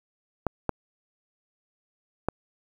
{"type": "clicks", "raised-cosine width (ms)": 1, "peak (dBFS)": -10, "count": 3, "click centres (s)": [0.467, 0.693, 2.286], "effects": ["8-bit"]}